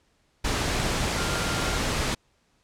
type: tone in noise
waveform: sine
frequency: 1396.9 Hz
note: F6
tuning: in tune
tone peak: -34 dBFS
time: 1.17-1.78 s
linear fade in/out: 10 ms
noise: pink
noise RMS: -26 dBFS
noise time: 0.44-2.15 s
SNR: -11 dB
effects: pink hiss -67 dBFS RMS until 2.63 s + low-pass 8000 Hz 12 dB/octave